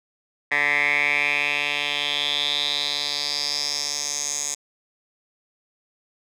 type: tone with band-pass filter sweep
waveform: 10% pulse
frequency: 145.2 Hz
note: D3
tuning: 19 cents flat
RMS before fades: -24 dBFS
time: 0.51-4.55 s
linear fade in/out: 10 ms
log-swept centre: 1900 to 7000 Hz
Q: 5.5
effects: none